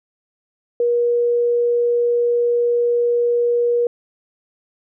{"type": "tone", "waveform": "sine", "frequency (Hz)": 477.9, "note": "A#4", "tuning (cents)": 43, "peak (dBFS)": -14, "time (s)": [0.8, 3.87], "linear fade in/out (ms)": 2, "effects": []}